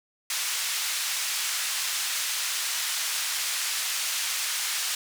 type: band-pass noise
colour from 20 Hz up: white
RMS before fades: -29 dBFS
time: 0.3-4.95 s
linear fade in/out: 2 ms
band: 1400 to 8500 Hz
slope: 12 dB/octave
effects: none